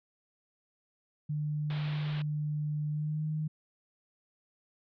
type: tone with pitch glide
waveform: sine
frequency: 150 to 154.48 Hz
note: D3 to D#3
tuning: +37 to -12 cents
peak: -30 dBFS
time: 1.29-3.48 s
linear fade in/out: 10 ms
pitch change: +51 cents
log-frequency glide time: 2.91-3.25 s
type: low-pass noise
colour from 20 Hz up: white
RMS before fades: -46 dBFS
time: 1.7-2.22 s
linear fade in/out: 2 ms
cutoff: 3900 Hz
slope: 48 dB/octave
effects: none